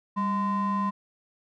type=ring-modulated tone; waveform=triangle; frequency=415.3 Hz; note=G#4; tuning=in tune; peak=-19 dBFS; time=0.16-0.91 s; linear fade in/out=20 ms; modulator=613 Hz; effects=none